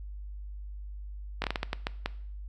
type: slowing click train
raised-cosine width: 0.3 ms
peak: -13 dBFS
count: 9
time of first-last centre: 1.42-2.06 s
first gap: 20 ms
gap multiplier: 1.38
effects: noise-tail reverb RT60 0.6 s tail -19 dB re dry + added 50 Hz sine -38 dBFS peak until 2.48 s